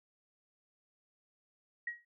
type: tone with exponential decay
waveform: sine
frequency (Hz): 1900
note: A#6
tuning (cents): +33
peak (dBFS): -32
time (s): 1.87-2.05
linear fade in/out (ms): 5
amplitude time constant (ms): 37
effects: none

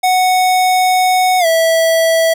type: tone with pitch glide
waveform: square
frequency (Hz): 739 to 654.6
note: F#5 to E5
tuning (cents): -2 to -12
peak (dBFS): -10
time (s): 0.03-2.34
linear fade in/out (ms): 10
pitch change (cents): -210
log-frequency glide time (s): 1.39-1.46
effects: none

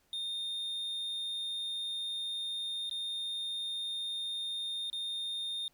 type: tone with dropouts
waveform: triangle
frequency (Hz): 3652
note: A#7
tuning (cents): -36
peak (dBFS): -33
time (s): 0.13-5.68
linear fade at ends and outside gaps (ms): 1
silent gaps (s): 2.896-2.911 / 4.9-4.929
effects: pink hiss -71 dBFS RMS until 5.73 s

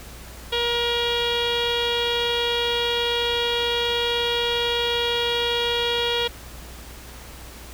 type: tone with low-pass filter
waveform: sawtooth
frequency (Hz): 474.8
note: A#4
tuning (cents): +32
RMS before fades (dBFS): -23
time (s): 0.52-6.28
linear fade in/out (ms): 10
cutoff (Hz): 3400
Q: 7.3
effects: added 60 Hz sine -41 dBFS peak until 7.73 s + pink hiss -42 dBFS RMS until 7.73 s

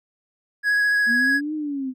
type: tone with vibrato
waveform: triangle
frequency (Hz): 1666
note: G#6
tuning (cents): +5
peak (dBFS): -15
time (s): 0.63-1.41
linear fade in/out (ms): 50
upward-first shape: triangle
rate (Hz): 14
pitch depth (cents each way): 14
type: linear two-way sweep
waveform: sine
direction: up then down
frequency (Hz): 225.7 to 311.1 to 252.7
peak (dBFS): -24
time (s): 1.06-1.94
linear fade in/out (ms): 50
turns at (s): 1.54
effects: none

